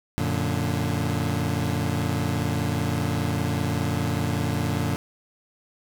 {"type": "chord", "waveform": "25% pulse", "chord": "Gb augmented", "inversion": "none", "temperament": "equal with one note detuned", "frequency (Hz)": [91.49, 116.54, 146.83], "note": ["Gb2", "Bb2", "D3"], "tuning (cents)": [-19, 0, 0], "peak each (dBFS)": -24, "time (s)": [0.18, 4.96], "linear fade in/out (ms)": 0, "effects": []}